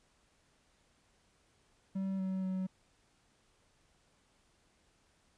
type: tone with pitch steps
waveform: triangle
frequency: 192.3 / 189 / 187.4 Hz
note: G3 / F#3 / F#3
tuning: -33 / +37 / +22 cents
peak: -31 dBFS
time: 1.95-2.67 s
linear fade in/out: 10 ms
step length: 240 ms
effects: pink hiss -71 dBFS RMS until 5.37 s + resampled to 22050 Hz